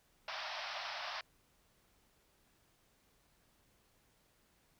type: band-pass noise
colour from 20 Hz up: pink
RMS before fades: -43 dBFS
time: 0.28-1.21 s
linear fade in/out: 2 ms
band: 600 to 5500 Hz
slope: 96 dB/octave
effects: pink hiss -72 dBFS RMS until 4.79 s